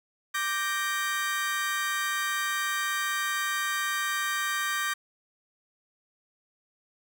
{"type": "chord", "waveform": "35% pulse", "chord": "G minor", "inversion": "second", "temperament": "equal", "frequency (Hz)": [1174.7, 1568, 1864.7], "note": ["D6", "G6", "Bb6"], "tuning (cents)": [0, 0, 0], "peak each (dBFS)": -30, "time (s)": [0.34, 4.94], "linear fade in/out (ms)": 10, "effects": []}